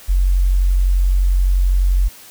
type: tone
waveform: sine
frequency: 45.83 Hz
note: F#1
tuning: 16 cents flat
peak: -11 dBFS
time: 0.08-2.09 s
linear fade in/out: 20 ms
effects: white hiss -41 dBFS RMS until 2.3 s